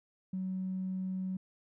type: tone with tanh clipping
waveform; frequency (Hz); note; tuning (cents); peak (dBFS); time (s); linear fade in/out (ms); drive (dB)
triangle; 187.2; F#3; +20; -33; 0.33-1.37; 5; 4
effects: none